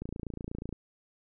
click train, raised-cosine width 3 ms, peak -24 dBFS, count 21, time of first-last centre 0.02-0.727 s, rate 28.3 Hz, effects none

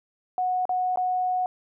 sine tone with dropouts, 734 Hz, F#5, 14 cents flat, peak -22 dBFS, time 0.38-1.46 s, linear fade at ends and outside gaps 1 ms, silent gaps 0.654-0.693 / 0.959-0.973 s, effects none

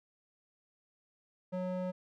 square tone with band-pass filter, 183.1 Hz, F#3, 18 cents flat, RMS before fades -36 dBFS, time 1.52-1.92 s, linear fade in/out 20 ms, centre 430 Hz, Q 1.9, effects none

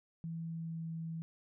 sine tone with pitch glide, 164.81 to 163.39 Hz, E3 to E3, 0 to -15 cents, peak -38 dBFS, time 0.24-1.22 s, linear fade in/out 0 ms, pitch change -15 cents, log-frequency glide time 0.43-0.89 s, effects none

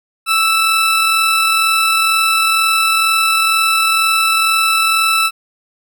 20% pulse tone with amplitude modulation, 1318.5 Hz, E6, in tune, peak -5 dBFS, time 0.26-5.31 s, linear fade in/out 50 ms, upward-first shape sine, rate 42.1 Hz, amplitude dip 25%, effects none

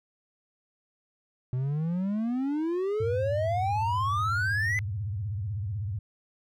triangle exponential sweep, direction up, 123.47 to 2047 Hz, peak -24 dBFS, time 1.53-4.79 s, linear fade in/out 0 ms
sine tone with vibrato, 101.4 Hz, G#2, 41 cents flat, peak -29 dBFS, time 3-5.99 s, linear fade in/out 5 ms, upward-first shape sine, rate 16 Hz, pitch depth 210 cents each way
effects none

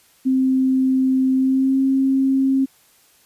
sine tone with pitch glide, 261.7 to 267.7 Hz, C4 to C4, 0 to +40 cents, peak -14 dBFS, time 0.25-2.66 s, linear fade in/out 20 ms, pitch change +40 cents, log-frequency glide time 1.35-1.79 s, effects white hiss -55 dBFS RMS until 3.25 s + resampled to 32000 Hz

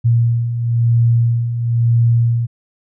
sine beating tone pair, 116.54 / 117.54 Hz, A#2 / A#2, 0 / +15 cents, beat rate 1 Hz, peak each -19 / -12 dBFS, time 0.04-2.47 s, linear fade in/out 20 ms, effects none

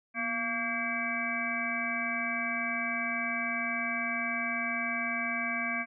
harmonic tone with a mistuned harmonic, 229.1 Hz, A#3, 30 cents flat, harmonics 1 / 3 / 5 / 7 / 9 / 10, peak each -38 / -39 / -39 / -36 / -39 / -33 dBFS, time 0.14-5.86 s, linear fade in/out 50 ms, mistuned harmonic 1, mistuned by +80 cents, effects none

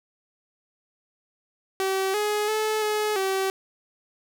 sawtooth tone with pitch steps, 383.5 / 419.5 / 432.4 / 424.6 / 384.1 Hz, G4 / G#4 / A4 / G#4 / G4, -38 / +17 / -30 / +38 / -35 cents, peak -19 dBFS, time 1.8-3.5 s, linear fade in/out 0 ms, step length 340 ms, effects none

